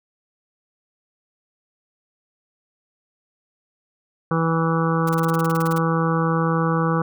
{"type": "harmonic tone", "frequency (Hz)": 163.8, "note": "E3", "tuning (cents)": -11, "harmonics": [1, 2, 3, 5, 6, 7, 8, 9], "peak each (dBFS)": [-20, -27, -25, -31, -32, -26, -30, -32], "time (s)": [4.31, 7.02], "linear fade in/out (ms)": 2}
{"type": "noise bursts", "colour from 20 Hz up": "white", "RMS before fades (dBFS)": -34, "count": 14, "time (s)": [5.07, 5.782], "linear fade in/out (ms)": 5, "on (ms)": 23, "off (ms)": 30}
{"effects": []}